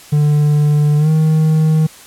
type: tone with pitch glide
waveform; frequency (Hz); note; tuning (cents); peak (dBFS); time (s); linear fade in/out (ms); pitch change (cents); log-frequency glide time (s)
triangle; 148.4 to 156.95; D3 to D#3; +18 to +15; -7; 0.12-1.87; 10; +97; 0.98-1.09
effects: white hiss -39 dBFS RMS until 2.06 s + low-pass 12000 Hz 12 dB/octave